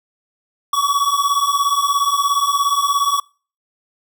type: beating tone pair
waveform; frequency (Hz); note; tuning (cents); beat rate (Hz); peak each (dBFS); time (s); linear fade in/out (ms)
square; 1122 / 1139; C#6 / C#6; +21 / +47; 17; -19 / -18; 0.73-3.2; 5
effects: noise-tail reverb RT60 0.4 s tail -26 dB re dry